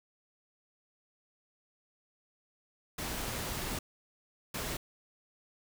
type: noise bursts at uneven times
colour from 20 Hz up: pink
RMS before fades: -37 dBFS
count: 2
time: 2.98-3.79 / 4.54-4.77 s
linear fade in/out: 5 ms
effects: none